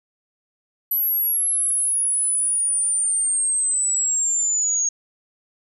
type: linear sweep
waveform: sine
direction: down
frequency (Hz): 11840 to 6550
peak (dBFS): -18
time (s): 0.91-4.89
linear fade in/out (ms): 5
effects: none